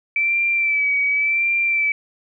sine tone with vibrato, 2318 Hz, D7, 23 cents flat, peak -16 dBFS, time 0.16-1.92 s, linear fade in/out 2 ms, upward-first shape sine, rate 0.9 Hz, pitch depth 41 cents each way, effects none

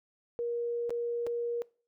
sine tone with dropouts, 473.4 Hz, A#4, 27 cents sharp, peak -30 dBFS, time 0.39-1.62 s, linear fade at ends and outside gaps 0 ms, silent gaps 0.895-0.905 / 1.266-1.27 s, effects noise-tail reverb RT60 0.4 s tail -23 dB re dry

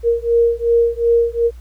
sine beating tone pair, 466.2 / 468.9 Hz, A#4 / A#4, 0 / +10 cents, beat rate 2.7 Hz, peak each -15 dBFS, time 0.03-1.51 s, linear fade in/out 50 ms, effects added 60 Hz sine -33 dBFS peak until 1.6 s + pink hiss -54 dBFS RMS until 1.6 s

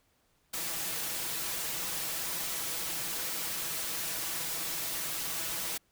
white noise with comb filter, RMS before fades -35 dBFS, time 0.53-5.78 s, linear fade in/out 10 ms, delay 6.1 ms, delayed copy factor +0.6, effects pink hiss -71 dBFS RMS until 5.91 s

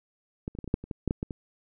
clicks, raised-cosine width 3 ms, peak -19 / -30 / -21 / -26 / -23 / -10 / -27 / -20 / -13 / -13 / -17 / -22 dBFS, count 12, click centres 0.479 / 0.551 / 0.588 / 0.643 / 0.677 / 0.741 / 0.84 / 0.912 / 1.077 / 1.109 / 1.229 / 1.308 s, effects none

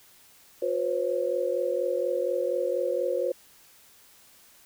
sine tone cluster, 359.4 / 498.8 / 543 Hz, F4 / B4 / C#5, +50 / +17 / -36 cents, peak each -31 / -28 / -28 dBFS, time 0.62-3.32 s, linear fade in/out 5 ms, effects white hiss -56 dBFS RMS until 4.65 s

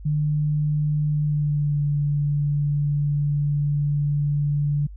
sine tone with pitch glide, 150 to 145.56 Hz, D3 to D3, +37 to -15 cents, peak -19 dBFS, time 0.05-4.87 s, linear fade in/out 10 ms, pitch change -52 cents, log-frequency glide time 1.11-1.83 s, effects added 50 Hz sine -36 dBFS peak until 4.96 s

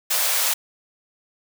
white high-pass noise, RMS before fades -21 dBFS, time 0.1-0.54 s, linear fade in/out 10 ms, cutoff 500 Hz, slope 48 dB/octave, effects none

